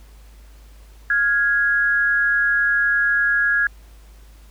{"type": "tone pair together", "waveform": "sine", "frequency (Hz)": [1413, 1661.2], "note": ["F6", "G#6"], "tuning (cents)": [20, 0], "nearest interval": "minor third", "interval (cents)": 280, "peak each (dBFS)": [-22, -16], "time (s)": [1.1, 3.67], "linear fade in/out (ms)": 2, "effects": ["added 52 Hz sine -42 dBFS peak until 4.5 s", "pink hiss -54 dBFS RMS until 4.5 s"]}